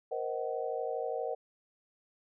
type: chord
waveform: sine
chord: C half-diminished seventh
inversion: third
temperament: just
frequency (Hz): 470.9 / 523.3 / 627.9 / 753.5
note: Bb4 / C5 / Eb5 / Gb5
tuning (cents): +18 / 0 / +16 / +31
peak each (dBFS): -36 / -38 / -39 / -39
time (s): 0.11-1.35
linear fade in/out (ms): 10
effects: none